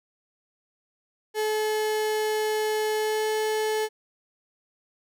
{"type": "tone with pitch glide", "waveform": "35% pulse", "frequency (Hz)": [430, 432.5], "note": ["A4", "A4"], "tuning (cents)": [-40, -30], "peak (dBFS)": -22, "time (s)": [1.34, 3.89], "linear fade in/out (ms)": 50, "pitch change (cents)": 10, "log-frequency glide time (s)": [2.95, 3.28], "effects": []}